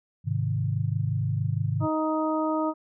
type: chord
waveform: sine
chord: Ab major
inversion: none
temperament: equal with one note detuned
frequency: 104.55 / 130.81 / 155.56 Hz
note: Ab2 / C3 / Eb3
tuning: +12 / 0 / 0 cents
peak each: -27 / -28 / -30 dBFS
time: 0.24-1.88 s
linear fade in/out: 50 ms
type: harmonic tone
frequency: 312.7 Hz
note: D#4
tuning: 9 cents sharp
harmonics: 1 / 2 / 3 / 4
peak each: -26 / -29 / -31 / -32 dBFS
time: 1.8-2.74 s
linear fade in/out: 50 ms
effects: none